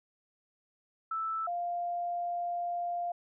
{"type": "tone pair in turn", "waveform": "sine", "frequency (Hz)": [1318.5, 698.5], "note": ["E6", "F5"], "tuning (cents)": [0, 0], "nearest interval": "major seventh", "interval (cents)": 1100, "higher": "first", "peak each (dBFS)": [-31, -31], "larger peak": "neither", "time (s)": [[1.11, 1.47], [1.47, 3.12]], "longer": "second", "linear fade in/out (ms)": 5, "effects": []}